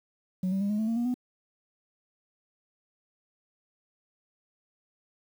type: tone with pitch steps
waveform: sine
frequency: 185 / 192.97 / 201.3 / 209.9 / 219 / 228.4 / 238.3 / 248.5 Hz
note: F#3 / G3 / G3 / G#3 / A3 / A#3 / A#3 / B3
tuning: 0 / -27 / +46 / +19 / -8 / -35 / +38 / +11 cents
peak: -23 dBFS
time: 0.43-1.142 s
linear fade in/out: 5 ms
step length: 89 ms
effects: tanh soft clip ceiling -24 dBFS + 9-bit